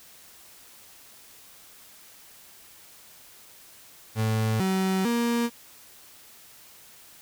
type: tone with pitch steps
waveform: 35% pulse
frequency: 110.2 / 189.4 / 235.7 Hz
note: A2 / F#3 / A#3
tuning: +3 / +41 / +19 cents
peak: -21 dBFS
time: 4.15-5.5 s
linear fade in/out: 50 ms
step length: 450 ms
effects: white hiss -51 dBFS RMS until 7.21 s